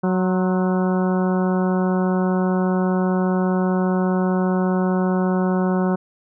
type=harmonic tone with a mistuned harmonic; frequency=185 Hz; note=F#3; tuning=in tune; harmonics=1 / 2 / 3 / 4 / 5 / 6 / 7 / 8; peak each=-18 / -24 / -28 / -30 / -32 / -34 / -35 / -36 dBFS; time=0.03-5.96 s; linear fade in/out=10 ms; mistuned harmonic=6; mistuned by=-58 cents; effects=none